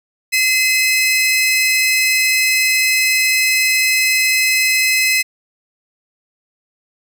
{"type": "tone pair together", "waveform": "sawtooth", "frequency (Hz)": [2050, 2568], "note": ["C7", "E7"], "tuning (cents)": [-36, -46], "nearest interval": "major third", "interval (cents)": 390, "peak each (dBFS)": -12, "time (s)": [0.32, 5.23], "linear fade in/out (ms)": 20, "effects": []}